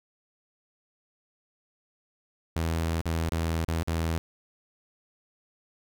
sawtooth tone with dropouts, 82 Hz, E2, 9 cents flat, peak -22 dBFS, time 2.56-4.18 s, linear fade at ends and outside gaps 0 ms, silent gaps 3.014-3.056 / 3.293-3.321 / 3.647-3.683 / 3.831-3.875 s, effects none

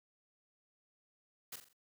white noise with echo, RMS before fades -45 dBFS, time 1.52-1.56 s, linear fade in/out 5 ms, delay 43 ms, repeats 4, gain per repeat -7 dB, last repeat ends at 1.732 s, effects high-pass 100 Hz 12 dB/octave

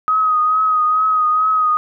sine tone with vibrato, 1258 Hz, D#6, 19 cents sharp, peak -12 dBFS, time 0.08-1.77 s, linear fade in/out 0 ms, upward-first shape triangle, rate 2.3 Hz, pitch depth 37 cents each way, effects none

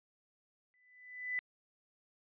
sine tone with exponential growth, 1996 Hz, B6, 18 cents sharp, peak -31 dBFS, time 0.74-1.39 s, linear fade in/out 0 ms, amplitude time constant 140 ms, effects resampled to 8000 Hz

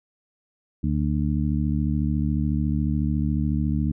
harmonic tone, 74 Hz, D2, 14 cents sharp, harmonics 1 / 2 / 3 / 4, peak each -25 / -25 / -26 / -30 dBFS, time 0.83-3.92 s, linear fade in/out 10 ms, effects none

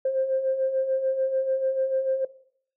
sine beating tone pair, 523.3 / 530.1 Hz, C5 / C5, 0 / +23 cents, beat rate 6.8 Hz, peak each -30 / -22 dBFS, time 0.05-2.25 s, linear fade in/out 5 ms, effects noise-tail reverb RT60 0.6 s tail -18 dB re dry + tanh soft clip ceiling -15 dBFS

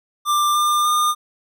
square tone with pitch steps, 1186 / 1199.1 / 1212.3 Hz, D6 / D6 / D#6, +17 / +36 / -45 cents, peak -16 dBFS, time 0.25-1.15 s, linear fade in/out 50 ms, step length 300 ms, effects none

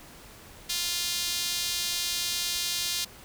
sawtooth tone with high-pass filter, 350 Hz, F4, 4 cents sharp, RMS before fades -30 dBFS, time 0.69-3.05 s, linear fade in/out 10 ms, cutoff 4000 Hz, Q 1.5, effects pink hiss -49 dBFS RMS until 3.24 s

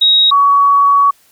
sine tone pair in turn, 3791 / 1127.1 Hz, A#7 / C#6, +28 / +28 cents, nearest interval octave + major sixth, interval 2100 cents, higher first, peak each -6 dBFS, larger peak neither, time 0.01-0.31 / 0.31-1.11 s, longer second, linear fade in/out 10 ms, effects white hiss -51 dBFS RMS until 1.31 s

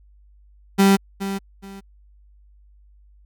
35% pulse tone with echo, 196 Hz, G3, in tune, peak -10 dBFS, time 0.78-0.97 s, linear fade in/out 20 ms, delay 420 ms, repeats 2, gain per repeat -12 dB, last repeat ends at 1.81 s, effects added 50 Hz sine -49 dBFS peak until 3.25 s

